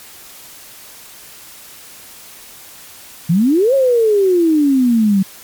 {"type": "exponential two-way sweep", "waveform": "sine", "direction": "up then down", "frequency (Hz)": [156.6, 554.4, 188.4], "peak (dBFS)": -9, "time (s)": [3.29, 5.23], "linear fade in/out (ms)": 10, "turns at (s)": 3.74, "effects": ["white hiss -38 dBFS RMS until 5.43 s", "MP3 96 kbps"]}